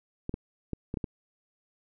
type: clicks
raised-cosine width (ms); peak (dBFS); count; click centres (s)
3; -19; 6; 0.294 / 0.341 / 0.733 / 0.941 / 0.972 / 1.042
effects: none